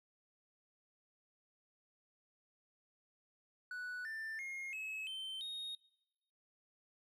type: tone with pitch steps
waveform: triangle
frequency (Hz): 1480 / 1780.5 / 2142 / 2577 / 3100 / 3729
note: F#6 / A6 / C7 / E7 / G7 / A#7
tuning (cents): 0 / +20 / +40 / -40 / -20 / 0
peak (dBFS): -40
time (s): 3.71-5.75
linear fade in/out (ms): 2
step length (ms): 340
effects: noise-tail reverb RT60 1.0 s tail -23 dB re dry